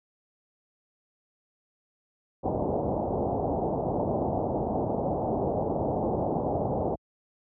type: low-pass noise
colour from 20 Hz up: white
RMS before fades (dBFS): -28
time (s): 2.43-6.96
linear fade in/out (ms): 20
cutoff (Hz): 810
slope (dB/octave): 48
effects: high-pass 60 Hz 12 dB/octave